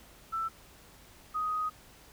sine tone pair in turn, 1328 / 1251.2 Hz, E6 / D#6, +12 / +9 cents, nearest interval minor second, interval 103 cents, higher first, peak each -30 / -29 dBFS, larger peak second, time 0.32-0.49 / 1.34-1.7 s, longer second, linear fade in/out 20 ms, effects added 50 Hz sine -64 dBFS peak until 2.12 s + pink hiss -56 dBFS RMS until 2.12 s

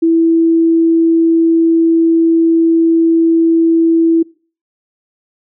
sine tone, 329.6 Hz, E4, in tune, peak -7 dBFS, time 0.02-4.23 s, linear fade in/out 10 ms, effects noise-tail reverb RT60 0.4 s tail -24 dB re dry

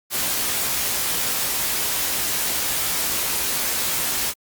white noise with comb filter, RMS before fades -23 dBFS, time 0.1-4.34 s, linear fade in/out 50 ms, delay 17 ms, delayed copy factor +0.5, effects Opus 48 kbps

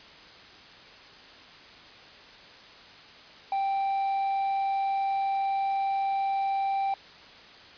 triangle tone, 784 Hz, G5, in tune, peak -23 dBFS, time 3.52-6.94 s, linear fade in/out 2 ms, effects white hiss -49 dBFS RMS until 7.77 s + resampled to 11025 Hz

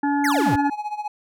harmonic tone, 285.4 Hz, D4, 49 cents flat, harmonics 1 / 3 / 5 / 6, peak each -20 / -23 / -35 / -31 dBFS, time 0.03-0.7 s, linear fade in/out 5 ms
square exponential sweep, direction down, 2240 to 87.31 Hz, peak -22 dBFS, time 0.24-0.56 s, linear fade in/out 5 ms
triangle tone with tremolo, 840 Hz, G#5, 19 cents sharp, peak -21 dBFS, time 0.45-1.08 s, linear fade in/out 5 ms, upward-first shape sine, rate 15 Hz, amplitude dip 80%
effects none

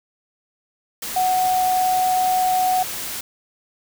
sine tone in noise, 740 Hz, F#5, in tune, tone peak -16 dBFS, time 1.16-2.83 s, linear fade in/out 5 ms, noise white, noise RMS -29 dBFS, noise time 1.02-3.21 s, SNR +10 dB, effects none

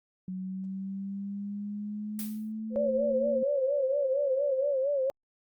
sine linear sweep, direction up, 185 to 230.9 Hz, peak -33 dBFS, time 0.28-3.43 s, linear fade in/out 2 ms
blue noise with exponential decay, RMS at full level -35 dBFS, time 2.19-2.52 s, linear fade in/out 1 ms, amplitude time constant 70 ms
sine tone, 510 Hz, C5, 44 cents flat, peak -35 dBFS, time 2.7-4.75 s, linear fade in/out 50 ms
sine tone with vibrato, 550 Hz, C#5, 14 cents flat, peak -25 dBFS, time 2.76-5.1 s, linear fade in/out 0 ms, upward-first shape sine, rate 4.3 Hz, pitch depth 100 cents each way
effects Opus 48 kbps

